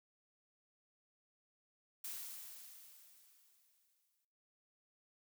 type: noise with exponential decay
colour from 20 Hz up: blue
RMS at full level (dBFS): -44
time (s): 2.04-4.25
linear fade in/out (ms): 5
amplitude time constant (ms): 480
effects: noise-tail reverb RT60 0.7 s tail -19 dB re dry